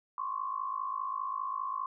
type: tone cluster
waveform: sine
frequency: 1036 / 1091 / 1141 Hz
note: C6 / C#6 / C#6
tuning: -17 / -28 / +50 cents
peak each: -37 / -36 / -39 dBFS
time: 0.18-1.86 s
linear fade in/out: 2 ms
effects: none